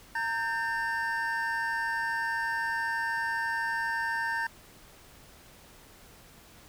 triangle tone cluster, 920 / 1572 / 1800 Hz, A#5 / G6 / A6, -23 / +4 / +39 cents, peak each -31 dBFS, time 0.15-4.47 s, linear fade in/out 5 ms, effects pink hiss -54 dBFS RMS until 6.68 s

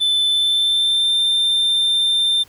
triangle tone with pitch glide, 3520 to 3584 Hz, A7 to A7, 0 to +31 cents, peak -13 dBFS, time 0-2.44 s, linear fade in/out 20 ms, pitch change +31 cents, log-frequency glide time 0.28-1.16 s, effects pink hiss -50 dBFS RMS until 2.48 s

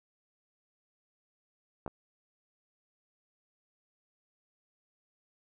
clicks, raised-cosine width 1 ms, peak -22 / -26 dBFS, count 2, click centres 1.863 / 1.878 s, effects none

